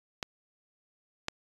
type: clicks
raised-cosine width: 0.2 ms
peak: -15 / -13 dBFS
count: 2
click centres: 0.228 / 1.284 s
effects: resampled to 24000 Hz